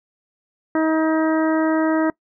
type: harmonic tone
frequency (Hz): 317.3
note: D#4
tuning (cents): +34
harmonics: 1 / 2 / 3 / 4 / 5 / 6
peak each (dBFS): -17 / -23 / -27 / -29 / -31 / -33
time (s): 0.75-2.1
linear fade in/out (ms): 2
effects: noise-tail reverb RT60 0.1 s tail -23 dB re dry